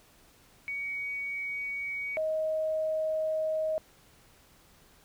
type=tone pair in turn; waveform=sine; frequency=2249 / 628.9 Hz; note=C#7 / D#5; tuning=+24 / +18 cents; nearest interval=octave + minor seventh; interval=2206 cents; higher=first; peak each=-32 / -27 dBFS; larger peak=second; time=0.68-2.17 / 2.17-3.78 s; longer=second; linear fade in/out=0 ms; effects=pink hiss -60 dBFS RMS until 5.04 s